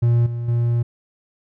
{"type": "tone with level steps", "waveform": "triangle", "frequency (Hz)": 118.5, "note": "A#2", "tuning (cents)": 29, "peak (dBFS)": [-11, -21, -14], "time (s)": [0.02, 0.83], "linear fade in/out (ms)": 10, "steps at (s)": [0.26, 0.48], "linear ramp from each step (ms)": 5, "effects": []}